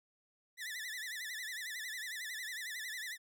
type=tone with vibrato; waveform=sawtooth; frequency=1864.7 Hz; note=A#6; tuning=in tune; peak=-37 dBFS; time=0.57-3.18 s; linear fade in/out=50 ms; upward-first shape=sine; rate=11 Hz; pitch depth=150 cents each way; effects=none